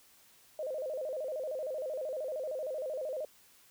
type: tone with vibrato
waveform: sine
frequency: 567 Hz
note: C#5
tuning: 39 cents sharp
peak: -34 dBFS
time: 0.59-3.25 s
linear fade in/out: 2 ms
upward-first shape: square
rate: 13 Hz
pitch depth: 150 cents each way
effects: white hiss -62 dBFS RMS until 3.7 s